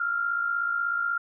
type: tone pair together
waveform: sine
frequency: 1345 / 1401.4 Hz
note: E6 / F6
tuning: +34 / +6 cents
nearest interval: minor second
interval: 72 cents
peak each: -32 / -25 dBFS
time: 0-1.18 s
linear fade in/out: 5 ms
effects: none